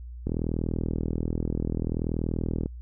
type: click train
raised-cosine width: 3 ms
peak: -15 dBFS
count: 98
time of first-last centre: 0.27-2.659 s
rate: 40.6 Hz
effects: added 60 Hz sine -37 dBFS peak until 2.81 s